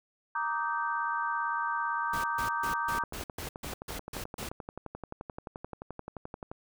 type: chord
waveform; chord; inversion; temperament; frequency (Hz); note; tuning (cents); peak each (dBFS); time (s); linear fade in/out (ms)
sine; Eb major seventh; second; just; 933.4 / 1166.7 / 1244.5 / 1555.6; Bb5 / D6 / Eb6 / G6; +2 / -12 / 0 / -14; -33 / -34 / -38 / -34; 0.35-3.04; 5
type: noise bursts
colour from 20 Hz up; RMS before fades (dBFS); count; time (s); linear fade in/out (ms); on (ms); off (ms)
pink; -39; 10; 2.13-4.49; 5; 110; 140
type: click train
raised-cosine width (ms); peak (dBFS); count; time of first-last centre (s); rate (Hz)
1; -25; 42; 2.95-6.515; 11.5
effects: none